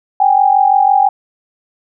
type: tone pair together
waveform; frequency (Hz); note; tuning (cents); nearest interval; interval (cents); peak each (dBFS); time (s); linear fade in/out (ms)
sine; 774 / 820; G5 / G#5; -22 / -22; minor second; 100; -10; 0.2-1.09; 5
effects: none